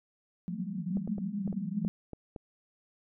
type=band-pass noise; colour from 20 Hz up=pink; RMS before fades=-34 dBFS; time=0.48-1.88 s; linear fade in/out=0 ms; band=170 to 220 Hz; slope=96 dB/octave
type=clicks; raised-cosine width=2 ms; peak=-27 dBFS; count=8; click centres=0.971 / 1.076 / 1.182 / 1.477 / 1.528 / 1.849 / 2.133 / 2.362 s
effects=none